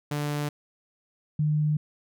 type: tone pair in turn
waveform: sawtooth / sine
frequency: 147 / 151.31 Hz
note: D3 / D#3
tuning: +2 / -48 cents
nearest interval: minor second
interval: 50 cents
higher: second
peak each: -23 / -21 dBFS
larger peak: second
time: 0.11-0.49 / 1.39-1.77 s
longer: neither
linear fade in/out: 5 ms
effects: none